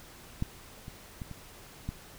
clicks, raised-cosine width 5 ms, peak -17 / -29 / -25 / -29 / -21 dBFS, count 5, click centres 0.424 / 0.881 / 1.218 / 1.313 / 1.89 s, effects pink hiss -51 dBFS RMS until 2.18 s

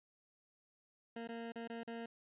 20% pulse tone with dropouts, 231.2 Hz, A#3, 14 cents flat, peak -38 dBFS, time 1.16-2.06 s, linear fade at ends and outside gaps 5 ms, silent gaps 1.275-1.288 / 1.521-1.557 / 1.676-1.698 / 1.834-1.875 s, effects resampled to 8000 Hz

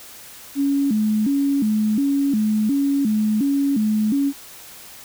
sine tone with vibrato, 244.7 Hz, B3, 16 cents flat, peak -16 dBFS, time 0.55-4.33 s, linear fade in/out 50 ms, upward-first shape square, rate 1.4 Hz, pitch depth 230 cents each way, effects white hiss -41 dBFS RMS until 5.04 s

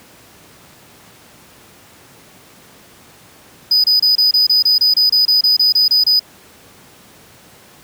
triangle tone bursts, 4978 Hz, D#8, in tune, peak -8 dBFS, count 16, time 3.71-6.195 s, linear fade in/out 5 ms, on 130 ms, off 27 ms, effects pink hiss -44 dBFS RMS until 7.83 s + high-pass 100 Hz 12 dB/octave

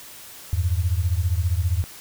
sine beating tone pair, 82.41 / 97.41 Hz, E2 / G2, 0 / -10 cents, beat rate 15 Hz, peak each -21 / -23 dBFS, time 0.53-1.84 s, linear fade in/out 0 ms, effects white hiss -42 dBFS RMS until 2 s

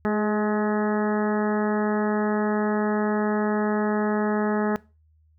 harmonic tone with a mistuned harmonic, 211.6 Hz, G#3, 33 cents sharp, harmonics 1 / 2 / 3 / 4 / 5 / 6 / 7 / 8 / 9, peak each -23 / -26 / -32 / -32 / -38 / -34 / -40 / -36 / -42 dBFS, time 0.05-4.76 s, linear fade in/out 0 ms, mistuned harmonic 2, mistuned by -18 cents, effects noise-tail reverb RT60 0.3 s tail -21 dB re dry + added 78 Hz sine -57 dBFS peak until 5.38 s

